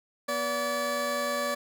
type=tone pair together; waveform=20% pulse; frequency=243.1 / 576 Hz; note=B3 / D5; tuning=-27 / -34 cents; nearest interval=octave + minor third; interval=1493 cents; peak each=-31 / -23 dBFS; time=0.28-1.55 s; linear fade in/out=10 ms; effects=none